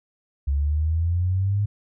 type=exponential sweep; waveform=sine; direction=up; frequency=68.4 to 104.4 Hz; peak=-19 dBFS; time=0.47-1.66 s; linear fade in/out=10 ms; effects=none